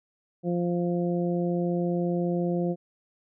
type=harmonic tone; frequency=174.61 Hz; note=F3; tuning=in tune; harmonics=1 / 2 / 3 / 4; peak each=-26 / -29 / -32 / -38 dBFS; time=0.43-2.76 s; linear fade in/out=50 ms; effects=none